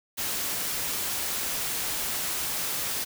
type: noise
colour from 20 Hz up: white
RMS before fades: -30 dBFS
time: 0.17-3.05 s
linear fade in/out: 20 ms
effects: none